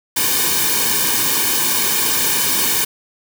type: noise with comb filter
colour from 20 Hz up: white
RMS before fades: -17 dBFS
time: 0.16-2.85 s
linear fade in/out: 10 ms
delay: 1.5 ms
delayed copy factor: -1
effects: none